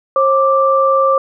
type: tone pair together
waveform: sine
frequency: 537.7 / 1174.7 Hz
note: C5 / D6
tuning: +47 / 0 cents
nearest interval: octave + major second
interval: 1353 cents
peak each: -12 dBFS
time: 0.16-1.18 s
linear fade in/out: 2 ms
effects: none